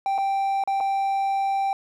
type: tone with dropouts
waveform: triangle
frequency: 784 Hz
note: G5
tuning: in tune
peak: -19 dBFS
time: 0.06-1.73 s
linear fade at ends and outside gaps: 1 ms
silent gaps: 0.18-0.184 / 0.638-0.675 / 0.803-0.807 s
effects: none